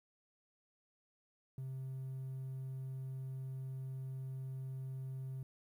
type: tone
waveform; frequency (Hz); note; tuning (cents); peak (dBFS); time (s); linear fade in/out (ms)
triangle; 132; C3; +16; -38; 1.58-5.43; 2
effects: tanh soft clip ceiling -35 dBFS + 12-bit